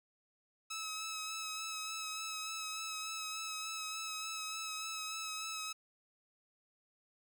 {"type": "tone with vibrato", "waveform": "10% pulse", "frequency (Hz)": 1291, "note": "E6", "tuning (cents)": -37, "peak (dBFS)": -31, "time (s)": [0.7, 5.73], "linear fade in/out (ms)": 10, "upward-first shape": "sine", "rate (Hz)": 3.4, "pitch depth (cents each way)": 23, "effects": []}